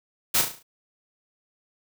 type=noise with echo; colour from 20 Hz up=white; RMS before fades=-21 dBFS; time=0.34-0.42 s; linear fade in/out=10 ms; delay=35 ms; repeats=6; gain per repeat=-6 dB; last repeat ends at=0.63 s; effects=none